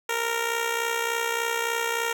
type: tone with amplitude modulation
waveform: 10% pulse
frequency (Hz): 464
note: A#4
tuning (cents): -8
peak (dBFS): -14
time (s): 0.09-2.13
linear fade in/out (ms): 5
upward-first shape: sine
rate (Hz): 63.4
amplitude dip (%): 55
effects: none